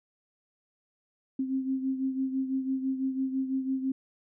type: beating tone pair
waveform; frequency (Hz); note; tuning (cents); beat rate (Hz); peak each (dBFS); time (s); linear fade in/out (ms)
sine; 263.8 / 269.8; C4 / C#4; +14 / -47; 6; -28 / -35; 1.39-3.92; 5
effects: none